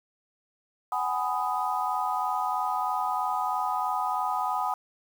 sine chord, G# minor seventh, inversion third, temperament just, 747.5 / 830.6 / 996.7 / 1245.9 Hz, F#5 / G#5 / B5 / D#6, +17 / 0 / +16 / +2 cents, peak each -31 dBFS, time 0.92-4.74 s, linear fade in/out 2 ms, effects 8-bit

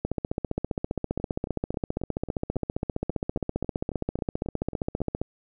two click trains, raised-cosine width 2 ms, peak -22 / -13 dBFS, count 15 / 79, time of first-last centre 1.2-5.004 / 0.05-5.216 s, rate 3.68 / 15.1 Hz, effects none

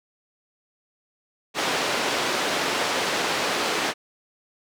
pink band-pass noise, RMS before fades -25 dBFS, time 1.54-3.94 s, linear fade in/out 50 ms, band 360 to 5400 Hz, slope 12 dB/octave, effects none

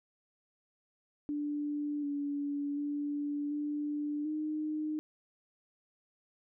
sine tone with pitch steps, 293.5 / 286.5 / 290.5 / 294.9 / 306.6 Hz, D4 / D4 / D4 / D4 / D#4, -1 / -43 / -19 / +7 / -25 cents, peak -32 dBFS, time 1.29-4.99 s, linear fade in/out 0 ms, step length 740 ms, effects none

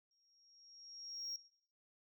sine tone with exponential growth, 5588 Hz, F8, in tune, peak -37 dBFS, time 0.11-1.36 s, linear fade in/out 2 ms, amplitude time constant 270 ms, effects noise-tail reverb RT60 0.6 s tail -19 dB re dry + tanh soft clip ceiling -39 dBFS

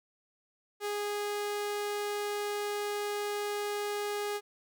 sawtooth tone, 412.7 Hz, G#4, 11 cents flat, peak -28 dBFS, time 0.8-4.41 s, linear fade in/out 50 ms, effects none

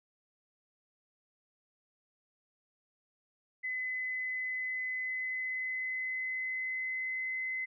sine tone with pitch glide, 2022 to 2044 Hz, B6 to C7, +40 to -41 cents, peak -33 dBFS, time 3.63-7.66 s, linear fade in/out 20 ms, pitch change +19 cents, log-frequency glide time 4.53-7.37 s, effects none

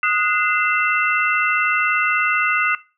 sine tone cluster, 1248 / 1465 / 2063 / 2678 Hz, D#6 / F#6 / C7 / E7, +5 / -18 / -25 / +27 cents, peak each -21 dBFS, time 0.03-2.75 s, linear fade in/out 2 ms, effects noise-tail reverb RT60 0.3 s tail -19 dB re dry

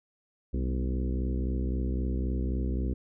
harmonic tone with a mistuned harmonic, 63.8 Hz, C2, 43 cents flat, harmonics 1 / 2 / 3 / 4 / 5 / 6 / 7 / 8, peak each -28 / -37 / -37 / -38 / -40 / -42 / -47 / -49 dBFS, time 0.53-2.94 s, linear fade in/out 10 ms, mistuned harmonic 3, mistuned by +75 cents, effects none

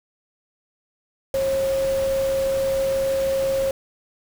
sine tone in noise, 540 Hz, C#5, 45 cents flat, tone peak -19 dBFS, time 1.34-3.71 s, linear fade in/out 2 ms, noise pink, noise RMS -34 dBFS, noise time 1.34-3.71 s, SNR +12 dB, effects none

